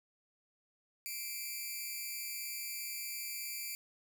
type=tone with amplitude modulation; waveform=5% pulse; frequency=2349 Hz; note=D7; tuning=in tune; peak=-26 dBFS; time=1.06-3.75 s; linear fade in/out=0 ms; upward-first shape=sine; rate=243 Hz; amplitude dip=75%; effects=none